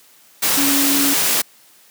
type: tone in noise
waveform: sine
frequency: 280.2 Hz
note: C#4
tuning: 19 cents sharp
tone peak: -18 dBFS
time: 0.57-1.14 s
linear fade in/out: 10 ms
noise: white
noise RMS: -17 dBFS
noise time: 0.42-1.42 s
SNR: -4 dB
effects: white hiss -50 dBFS RMS until 1.9 s + high-pass 150 Hz 12 dB/octave